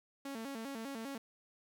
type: tone with vibrato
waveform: sawtooth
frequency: 249.1 Hz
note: B3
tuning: 15 cents sharp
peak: -37 dBFS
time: 0.25-1.18 s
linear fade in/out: 5 ms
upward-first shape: square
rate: 5 Hz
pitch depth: 180 cents each way
effects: none